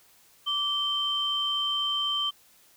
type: tone pair together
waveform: sine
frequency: 1164 / 3116 Hz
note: D6 / G7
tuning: -16 / -11 cents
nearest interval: octave + perfect fourth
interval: 1705 cents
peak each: -32 / -25 dBFS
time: 0.46-2.31 s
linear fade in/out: 20 ms
effects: tanh soft clip ceiling -18 dBFS + white hiss -59 dBFS RMS until 2.76 s